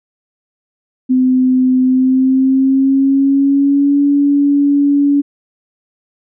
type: tone with pitch glide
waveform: sine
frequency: 256.4 to 284.5 Hz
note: C4 to C#4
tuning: -35 to +45 cents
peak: -8 dBFS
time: 1.09-5.22 s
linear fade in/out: 20 ms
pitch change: +180 cents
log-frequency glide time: 1.83-4 s
effects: none